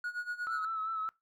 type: tone with tremolo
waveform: triangle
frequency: 1451 Hz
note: F#6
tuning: 34 cents flat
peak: -30 dBFS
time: 0.04-0.65 s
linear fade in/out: 2 ms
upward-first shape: sine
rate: 8.4 Hz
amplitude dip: 85%
type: tone with vibrato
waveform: sine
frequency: 1308 Hz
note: E6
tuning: 14 cents flat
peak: -32 dBFS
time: 0.47-1.09 s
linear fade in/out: 0 ms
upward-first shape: sine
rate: 5.1 Hz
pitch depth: 35 cents each way
effects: noise-tail reverb RT60 0.2 s tail -22 dB re dry + tanh soft clip ceiling -26 dBFS